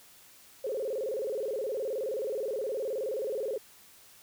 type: tone with vibrato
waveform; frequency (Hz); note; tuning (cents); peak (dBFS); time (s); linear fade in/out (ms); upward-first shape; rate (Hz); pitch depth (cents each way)
sine; 476.2; A#4; +37; -30; 0.64-3.58; 5; square; 19; 190
effects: white hiss -56 dBFS RMS until 4.22 s